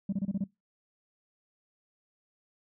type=tone bursts; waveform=sine; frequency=196 Hz; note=G3; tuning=in tune; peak=-25 dBFS; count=6; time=0.09-0.441 s; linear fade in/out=5 ms; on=36 ms; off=27 ms; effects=noise-tail reverb RT60 0.2 s tail -23 dB re dry + tanh soft clip ceiling -25 dBFS